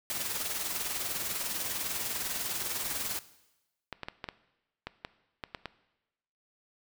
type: noise with tremolo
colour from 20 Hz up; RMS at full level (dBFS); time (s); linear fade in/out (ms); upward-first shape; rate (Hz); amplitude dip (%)
white; -32; 0.1-3.19; 0; triangle; 20; 55
type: clicks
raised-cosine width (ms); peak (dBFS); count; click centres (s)
0.3; -20; 10; 3.927 / 4.033 / 4.085 / 4.242 / 4.288 / 4.87 / 5.049 / 5.438 / 5.548 / 5.657
effects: noise-tail reverb RT60 1.0 s tail -17 dB re dry